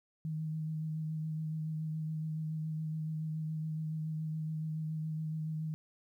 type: tone with vibrato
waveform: sine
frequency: 156.8 Hz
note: D#3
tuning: 14 cents sharp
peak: -34 dBFS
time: 0.25-5.74 s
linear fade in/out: 0 ms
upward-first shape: sine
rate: 7.1 Hz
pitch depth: 18 cents each way
effects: 12-bit